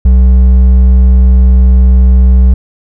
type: tone with hard clipping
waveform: triangle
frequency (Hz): 62.9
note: B1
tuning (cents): +32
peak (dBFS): -3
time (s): 0.05-2.54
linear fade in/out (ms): 5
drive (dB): 8
effects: none